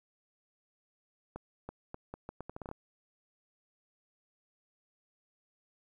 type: accelerating click train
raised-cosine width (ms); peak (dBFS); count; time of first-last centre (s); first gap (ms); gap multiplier
1; -27; 12; 1.36-2.714; 330; 0.77
effects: 11-bit